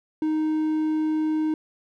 triangle tone, 311.1 Hz, D#4, in tune, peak -19 dBFS, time 0.22-1.54 s, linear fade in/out 2 ms, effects none

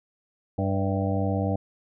harmonic tone with a mistuned harmonic, 97.6 Hz, G2, 7 cents flat, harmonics 1 / 2 / 3 / 5 / 6 / 7 / 8, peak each -26 / -29 / -31 / -33 / -34 / -34 / -35 dBFS, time 0.58-1.56 s, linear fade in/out 5 ms, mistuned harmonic 7, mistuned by -37 cents, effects none

